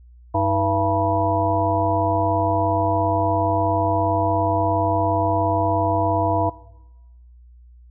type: harmonic tone with a mistuned harmonic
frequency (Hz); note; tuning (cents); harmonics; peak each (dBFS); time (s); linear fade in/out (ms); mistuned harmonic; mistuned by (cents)
97.1; G2; -16; 1 / 3 / 5 / 7 / 9 / 10; -23 / -25 / -29 / -22 / -28 / -23; 0.34-6.5; 10; 3; +140
effects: noise-tail reverb RT60 1.0 s tail -20 dB re dry + added 60 Hz sine -44 dBFS peak until 7.9 s